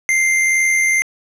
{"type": "tone with amplitude modulation", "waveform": "square", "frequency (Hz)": 2093, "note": "C7", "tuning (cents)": 0, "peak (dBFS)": -12, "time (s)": [0.09, 1.02], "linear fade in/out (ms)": 0, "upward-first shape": "sine", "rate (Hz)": 82.1, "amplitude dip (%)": 30, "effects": ["low-pass 11000 Hz 12 dB/octave"]}